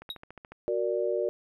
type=click train; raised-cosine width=0.5 ms; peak=-29 dBFS; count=8; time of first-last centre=0.02-0.52 s; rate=14 Hz
type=tone with exponential decay; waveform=triangle; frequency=3800 Hz; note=A#7; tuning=33 cents sharp; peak=-27 dBFS; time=0.1-0.17 s; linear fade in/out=2 ms; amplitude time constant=15 ms
type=chord; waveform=sine; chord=Gb augmented; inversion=none; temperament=equal; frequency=370 / 466.2 / 587.3 Hz; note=Gb4 / Bb4 / D5; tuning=0 / 0 / 0 cents; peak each=-30 dBFS; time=0.68-1.29 s; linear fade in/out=0 ms
effects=none